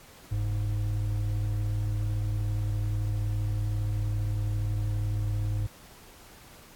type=tone pair together; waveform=triangle; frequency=46.25 / 103.83 Hz; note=F#1 / G#2; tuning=0 / 0 cents; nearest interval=octave + major second; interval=1400 cents; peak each=-30 / -25 dBFS; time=0.31-5.67 s; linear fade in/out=10 ms; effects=pink hiss -52 dBFS RMS until 6.75 s + AAC 64 kbps